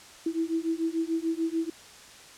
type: beating tone pair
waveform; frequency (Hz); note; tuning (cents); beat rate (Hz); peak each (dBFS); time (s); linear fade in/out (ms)
sine; 324.4 / 331.2; E4 / E4; -28 / +8; 6.8; -29; 0.26-1.7; 5
effects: white hiss -49 dBFS RMS until 2.37 s + low-pass 8000 Hz 12 dB/octave